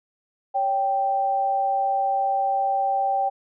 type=tone pair together; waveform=sine; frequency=560 / 782.6 Hz; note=C#5 / G5; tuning=+18 / -3 cents; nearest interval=tritone; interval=579 cents; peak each=-29 / -20 dBFS; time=0.54-3.3 s; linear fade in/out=20 ms; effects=none